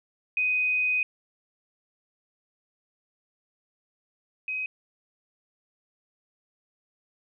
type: tone pair in turn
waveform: sine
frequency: 2501 / 2524 Hz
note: D#7 / D#7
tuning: +8 / +24 cents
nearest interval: unison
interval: 16 cents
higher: second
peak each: -22 / -28 dBFS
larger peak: first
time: 0.37-1.03 / 4.48-4.66 s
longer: first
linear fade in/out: 2 ms
effects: none